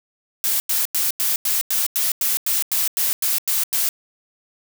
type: noise bursts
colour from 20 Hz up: blue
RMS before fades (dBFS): -20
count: 14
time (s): 0.44-3.889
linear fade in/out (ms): 0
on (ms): 160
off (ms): 93
effects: none